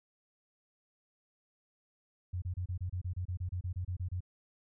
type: tone bursts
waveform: sine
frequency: 90.3 Hz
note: F#2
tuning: 42 cents flat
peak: -33 dBFS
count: 16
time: 2.33-4.206 s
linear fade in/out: 10 ms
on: 91 ms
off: 28 ms
effects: none